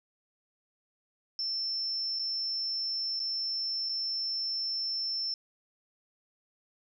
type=tone with dropouts; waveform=sine; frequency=5350 Hz; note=E8; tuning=25 cents sharp; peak=-30 dBFS; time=1.39-5.34 s; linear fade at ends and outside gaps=1 ms; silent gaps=2.189-2.194 / 3.194-3.2 / 3.889-3.893 s; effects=none